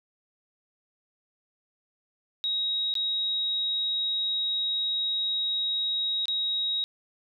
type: tone with dropouts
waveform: sine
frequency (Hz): 3799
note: A#7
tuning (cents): +32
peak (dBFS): -25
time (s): 2.44-6.84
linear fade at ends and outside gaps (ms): 0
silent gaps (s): 2.94-2.953 / 6.256-6.282
effects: none